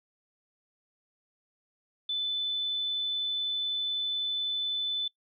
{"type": "tone", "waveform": "sine", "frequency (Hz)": 3508, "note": "A7", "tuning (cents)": -6, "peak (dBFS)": -28, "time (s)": [2.09, 5.08], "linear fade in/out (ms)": 5, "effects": ["noise-tail reverb RT60 0.1 s tail -21 dB re dry"]}